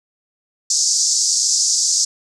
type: band-pass noise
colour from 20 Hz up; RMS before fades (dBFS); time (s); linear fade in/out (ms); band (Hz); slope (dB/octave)
white; -17; 0.7-2.05; 5; 4900 to 7400; 48
effects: none